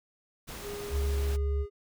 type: noise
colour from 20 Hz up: pink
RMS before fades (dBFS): -42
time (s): 0.47-1.37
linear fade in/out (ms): 20
type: tone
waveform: triangle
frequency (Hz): 409.1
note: G#4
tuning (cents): -26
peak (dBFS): -35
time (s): 0.61-1.7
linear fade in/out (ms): 50
type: tone with vibrato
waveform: sine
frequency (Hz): 70.3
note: C#2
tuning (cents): +25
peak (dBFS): -26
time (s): 0.9-1.66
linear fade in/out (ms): 50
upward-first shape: sine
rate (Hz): 18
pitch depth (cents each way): 14
effects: none